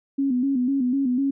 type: tone with vibrato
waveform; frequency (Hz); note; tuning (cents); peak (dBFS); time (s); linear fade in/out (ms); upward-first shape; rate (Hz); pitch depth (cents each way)
sine; 261.7; C4; 0; -19; 0.18-1.31; 10; square; 4; 89
effects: none

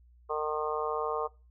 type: harmonic tone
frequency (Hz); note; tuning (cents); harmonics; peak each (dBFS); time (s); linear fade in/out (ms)
152.7; D#3; -32; 3 / 4 / 5 / 6 / 7 / 8; -32 / -38 / -38 / -41 / -35 / -38; 0.29-1.28; 20
effects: noise-tail reverb RT60 0.3 s tail -21 dB re dry + added 60 Hz sine -56 dBFS peak until 1.5 s

